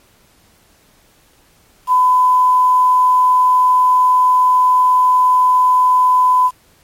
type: tone with quantisation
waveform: sine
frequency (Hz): 1006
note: B5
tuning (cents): +32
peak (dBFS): -8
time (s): 1.87-6.51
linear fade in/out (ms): 50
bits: 6
effects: pink hiss -52 dBFS RMS until 6.83 s + MP3 64 kbps